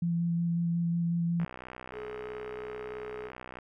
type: tone with vibrato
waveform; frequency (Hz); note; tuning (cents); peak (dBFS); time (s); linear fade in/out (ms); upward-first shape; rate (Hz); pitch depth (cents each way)
sine; 170; F3; -46; -26; 0.02-1.45; 5; square; 5.5; 9
type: click train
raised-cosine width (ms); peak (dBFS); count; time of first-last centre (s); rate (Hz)
0.5; -27; 139; 1.4-3.587; 63.1
type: tone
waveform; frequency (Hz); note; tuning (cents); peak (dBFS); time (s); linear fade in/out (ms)
triangle; 423.6; G#4; +34; -36; 1.92-3.31; 50
effects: none